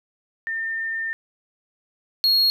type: tone pair in turn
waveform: sine / triangle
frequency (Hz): 1807 / 4298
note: A6 / C8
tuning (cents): +46 / +46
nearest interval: octave + minor third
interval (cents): 1500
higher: second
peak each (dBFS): -24 / -14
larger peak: second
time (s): 0.47-1.13 / 2.24-2.5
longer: first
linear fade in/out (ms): 0
effects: none